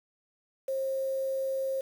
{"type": "tone with quantisation", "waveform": "sine", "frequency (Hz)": 535, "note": "C5", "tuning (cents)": 38, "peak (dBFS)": -28, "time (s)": [0.68, 1.81], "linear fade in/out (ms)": 5, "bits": 8, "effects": []}